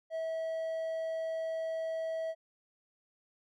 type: tone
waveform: triangle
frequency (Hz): 648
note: E5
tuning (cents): -30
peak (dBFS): -31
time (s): 0.1-2.35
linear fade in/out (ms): 50
effects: none